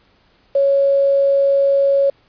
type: tone with quantisation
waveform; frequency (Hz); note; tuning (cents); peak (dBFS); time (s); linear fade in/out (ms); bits
sine; 554.4; C#5; 0; -11; 0.55-2.1; 5; 6
effects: pink hiss -56 dBFS RMS until 2.28 s + resampled to 11025 Hz